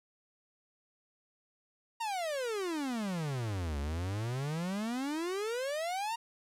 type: exponential two-way sweep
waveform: 45% pulse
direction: down then up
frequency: 944 to 69 to 944 Hz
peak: -33 dBFS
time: 2-6.16 s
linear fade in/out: 10 ms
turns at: 3.79 s
effects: low-pass 11000 Hz 12 dB/octave + 11-bit